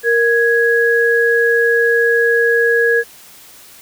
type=tone pair together; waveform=sine; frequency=466.7 / 1663 Hz; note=A#4 / G#6; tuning=+2 / +2 cents; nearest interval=octave + minor seventh; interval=2200 cents; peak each=-13 dBFS; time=0.03-3.04 s; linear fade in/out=50 ms; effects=white hiss -41 dBFS RMS until 3.81 s